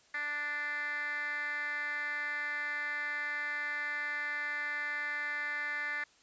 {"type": "tone with band-pass filter", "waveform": "10% pulse", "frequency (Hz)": 293.7, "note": "D4", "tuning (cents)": 0, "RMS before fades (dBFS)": -36, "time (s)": [0.14, 6.04], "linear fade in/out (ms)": 5, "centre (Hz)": 1900, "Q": 9.1, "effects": ["white hiss -64 dBFS RMS until 6.22 s", "resampled to 16000 Hz"]}